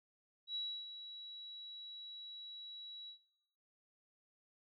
sine tone with ADSR envelope, 3900 Hz, B7, 23 cents flat, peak -37 dBFS, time 0.47-3.18 s, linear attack 81 ms, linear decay 300 ms, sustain -11 dB, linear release 93 ms, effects noise-tail reverb RT60 0.8 s tail -21 dB re dry

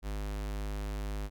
square tone with notch filter, 51 Hz, G#1, 31 cents flat, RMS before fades -36 dBFS, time 0.02-1.3 s, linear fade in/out 50 ms, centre 100 Hz, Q 1.3, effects none

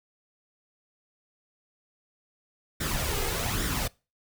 pink noise with flanger, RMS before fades -29 dBFS, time 2.8-3.88 s, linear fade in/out 10 ms, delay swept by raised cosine 0.55 to 2.45 ms, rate 1.2 Hz, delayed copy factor +0.55, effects noise-tail reverb RT60 0.3 s tail -24 dB re dry

